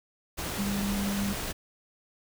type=tone in noise; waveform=sine; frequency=200 Hz; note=G3; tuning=35 cents sharp; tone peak=-28 dBFS; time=0.58-1.34 s; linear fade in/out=20 ms; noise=pink; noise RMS=-34 dBFS; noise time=0.37-1.53 s; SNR=+3 dB; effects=none